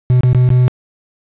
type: tone with dropouts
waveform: triangle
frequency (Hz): 125.5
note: B2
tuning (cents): +28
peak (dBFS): -5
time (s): 0.1-0.68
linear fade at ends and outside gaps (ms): 0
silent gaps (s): 0.208-0.234 / 0.331-0.348 / 0.49-0.503
effects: resampled to 8000 Hz + 7-bit